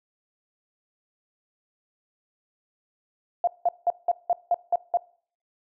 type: tone bursts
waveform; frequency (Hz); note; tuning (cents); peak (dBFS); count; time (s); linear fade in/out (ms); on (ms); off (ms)
sine; 698.5; F5; 0; -18; 8; 3.44-4.972; 2; 34; 180
effects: noise-tail reverb RT60 0.5 s tail -22 dB re dry